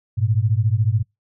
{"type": "beating tone pair", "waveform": "sine", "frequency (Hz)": [102.9, 116.9], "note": ["G#2", "A#2"], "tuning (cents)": [-16, 5], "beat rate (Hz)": 14, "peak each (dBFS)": [-18, -19], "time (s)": [0.17, 1.03], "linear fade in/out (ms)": 20, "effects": ["noise-tail reverb RT60 0.2 s tail -26 dB re dry"]}